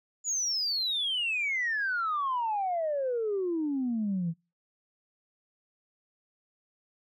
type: exponential sweep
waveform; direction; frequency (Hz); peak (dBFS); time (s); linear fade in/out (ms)
sine; down; 7020 to 160; -26; 0.24-4.34; 50
effects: noise-tail reverb RT60 0.3 s tail -25 dB re dry + tanh soft clip ceiling -23 dBFS